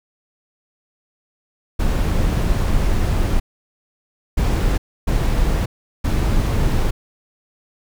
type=noise bursts at uneven times; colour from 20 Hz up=brown; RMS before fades=-17 dBFS; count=4; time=1.79-3.4 / 4.37-4.78 / 5.07-5.66 / 6.04-6.91 s; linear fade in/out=10 ms; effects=none